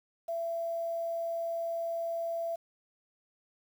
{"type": "tone with quantisation", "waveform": "sine", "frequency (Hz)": 670, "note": "E5", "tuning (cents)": 28, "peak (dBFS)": -31, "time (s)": [0.28, 2.56], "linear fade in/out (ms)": 10, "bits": 9, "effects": []}